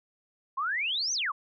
sine exponential two-way sweep, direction up then down, 1024 to 6350 to 1024 Hz, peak -27 dBFS, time 0.57-1.32 s, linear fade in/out 10 ms, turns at 1.13 s, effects none

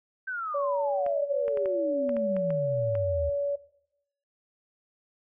sine exponential sweep, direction down, 1568 to 73.42 Hz, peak -30 dBFS, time 0.27-3.3 s, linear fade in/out 10 ms
sine tone, 569 Hz, C#5, 45 cents sharp, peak -26 dBFS, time 0.54-3.56 s, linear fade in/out 10 ms
clicks, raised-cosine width 0.5 ms, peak -26 dBFS, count 9, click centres 1.064 / 1.481 / 1.573 / 1.658 / 2.093 / 2.167 / 2.366 / 2.505 / 2.953 s
effects noise-tail reverb RT60 0.8 s tail -18 dB re dry

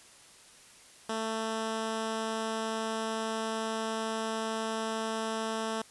10% pulse tone, 222.2 Hz, A3, 17 cents sharp, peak -23 dBFS, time 1.09-5.82 s, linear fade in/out 5 ms, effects white hiss -55 dBFS RMS until 5.9 s + resampled to 24000 Hz

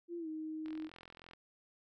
sine tone with pitch glide, 343.7 to 313.4 Hz, F4 to D#4, -28 to +13 cents, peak -39 dBFS, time 0.08-0.9 s, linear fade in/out 50 ms, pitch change -159 cents, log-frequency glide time 0.18-0.28 s
click train, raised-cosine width 0.3 ms, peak -37 dBFS, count 30, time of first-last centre 0.66-1.334 s, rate 43 Hz
effects none

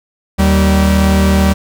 45% pulse tone pair together, 76.98 / 193.2 Hz, D#2 / G3, -18 / -25 cents, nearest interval octave + major third, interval 1593 cents, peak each -11 dBFS, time 0.38-1.54 s, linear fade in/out 20 ms, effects none

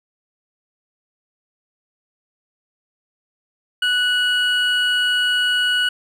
triangle tone pair together, 1480.3 / 2925 Hz, F#6 / F#7, 0 / -21 cents, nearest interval octave, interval 1179 cents, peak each -17 dBFS, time 3.82-5.89 s, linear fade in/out 5 ms, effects none

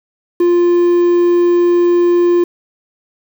triangle tone with quantisation, 349.2 Hz, F4, in tune, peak -6 dBFS, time 0.4-2.44 s, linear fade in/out 5 ms, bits 6, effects none

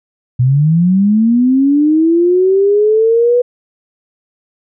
sine linear sweep, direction up, 120.6 to 493.9 Hz, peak -7 dBFS, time 0.39-3.42 s, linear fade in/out 10 ms, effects none

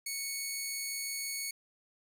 10% pulse tone, 2217 Hz, C#7, in tune, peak -26 dBFS, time 0.06-1.51 s, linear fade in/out 5 ms, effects none

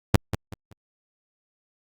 sawtooth tone with echo, 102.2 Hz, G#2, 27 cents flat, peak -8 dBFS, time 0.14-0.16 s, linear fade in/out 0 ms, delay 190 ms, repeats 3, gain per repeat -11 dB, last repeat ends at 0.73 s, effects Opus 48 kbps

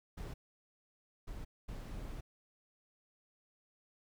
brown noise bursts at uneven times, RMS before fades -44 dBFS, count 3, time 0.17-0.34 / 1.27-1.45 / 1.68-2.21 s, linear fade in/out 10 ms, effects none

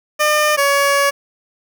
15% pulse tone pair in turn, 603 / 562.4 Hz, D5 / C#5, +46 / +25 cents, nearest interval minor second, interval 121 cents, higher first, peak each -6 dBFS, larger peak neither, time 0.19-0.57 / 0.57-1.11 s, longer second, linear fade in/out 20 ms, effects 7-bit

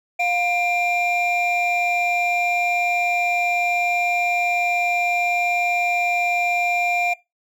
triangle tone pair together, 705.1 / 2384 Hz, F5 / D7, +16 / +25 cents, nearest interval octave + major sixth, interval 2109 cents, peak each -18 dBFS, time 0.19-7.14 s, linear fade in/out 10 ms, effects noise-tail reverb RT60 0.2 s tail -20 dB re dry + tanh soft clip ceiling -12 dBFS

